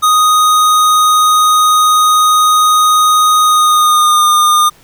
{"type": "tone with pitch glide", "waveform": "square", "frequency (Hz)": [1244.5, 1215.4], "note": ["D#6", "D#6"], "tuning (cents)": [0, -41], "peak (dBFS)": -7, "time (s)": [0.02, 4.7], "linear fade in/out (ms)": 20, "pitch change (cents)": -41, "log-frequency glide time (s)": [3.43, 4.24], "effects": ["pink hiss -45 dBFS RMS until 4.83 s"]}